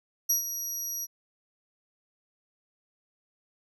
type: tone with ADSR envelope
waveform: 30% pulse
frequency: 5760 Hz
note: F#8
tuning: 47 cents flat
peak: -17 dBFS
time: 0.29-1.07 s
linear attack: 11 ms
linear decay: 120 ms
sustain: -11 dB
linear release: 32 ms
effects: none